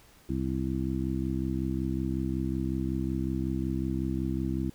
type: harmonic tone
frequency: 65.41 Hz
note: C2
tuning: in tune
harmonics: 1 / 2 / 3 / 4 / 5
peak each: -34 / -34 / -34 / -34 / -34 dBFS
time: 0.29-4.7 s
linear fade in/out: 5 ms
effects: pink hiss -58 dBFS RMS until 4.74 s